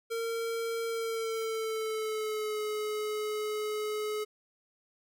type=tone with pitch glide; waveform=square; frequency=458.4 to 425.2 Hz; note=A#4 to G#4; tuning=-29 to +41 cents; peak=-32 dBFS; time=0.1-4.25 s; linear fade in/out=20 ms; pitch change=-130 cents; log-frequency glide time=0.86-2.6 s; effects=none